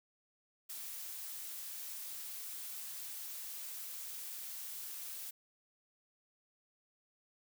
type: noise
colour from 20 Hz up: blue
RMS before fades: -45 dBFS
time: 0.69-5.31 s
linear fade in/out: 10 ms
effects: none